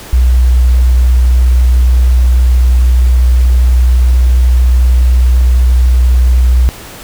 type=tone; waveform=sine; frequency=62 Hz; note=B1; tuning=7 cents sharp; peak=-4 dBFS; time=0.13-6.69 s; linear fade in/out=0 ms; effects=pink hiss -30 dBFS RMS until 7.03 s